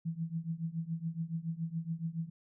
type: tone with tremolo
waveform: sine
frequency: 164.6 Hz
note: E3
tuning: 2 cents flat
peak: -30 dBFS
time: 0.05-2.3 s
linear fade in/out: 10 ms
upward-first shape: triangle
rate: 7.1 Hz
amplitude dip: 95%
effects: none